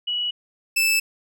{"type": "tone pair in turn", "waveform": ["sine", "sawtooth"], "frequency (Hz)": [2931, 2633], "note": ["F#7", "E7"], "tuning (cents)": [-17, -3], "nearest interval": "major second", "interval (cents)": 186, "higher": "first", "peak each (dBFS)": [-22, -14], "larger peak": "second", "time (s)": [[0.07, 0.31], [0.76, 1]], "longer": "neither", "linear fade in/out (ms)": 10, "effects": []}